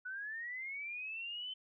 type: linear sweep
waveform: sine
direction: up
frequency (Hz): 1470 to 3074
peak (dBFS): -40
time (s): 0.05-1.54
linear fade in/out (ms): 10
effects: none